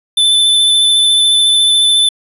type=tone with vibrato; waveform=square; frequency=3520 Hz; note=A7; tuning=in tune; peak=-8 dBFS; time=0.17-2.09 s; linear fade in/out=5 ms; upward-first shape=sine; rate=14 Hz; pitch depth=16 cents each way; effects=resampled to 32000 Hz